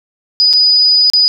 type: tone with dropouts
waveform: sine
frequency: 4958 Hz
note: D#8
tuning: 7 cents flat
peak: -6 dBFS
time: 0.4-1.28 s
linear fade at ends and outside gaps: 0 ms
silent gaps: 0.53-0.535 / 1.1-1.135 s
effects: none